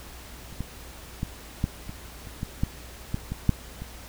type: clicks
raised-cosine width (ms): 5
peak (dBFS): -30 / -18 / -15 / -11 / -23 / -29 / -17 / -11 / -14 / -18 / -6 / -24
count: 12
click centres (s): 0.527 / 0.606 / 1.231 / 1.641 / 1.894 / 2.272 / 2.431 / 2.635 / 3.144 / 3.32 / 3.493 / 3.82
effects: added 60 Hz sine -45 dBFS peak until 4.08 s + pink hiss -45 dBFS RMS until 4.08 s